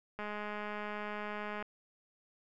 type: click train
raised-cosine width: 0.5 ms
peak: -26 dBFS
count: 301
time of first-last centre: 0.19-1.625 s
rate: 209 Hz
effects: none